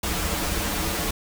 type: noise with comb filter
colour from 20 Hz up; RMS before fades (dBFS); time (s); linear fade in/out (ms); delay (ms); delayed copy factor
pink; -26; 0.03-1.11; 5; 7.8; -0.95
effects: none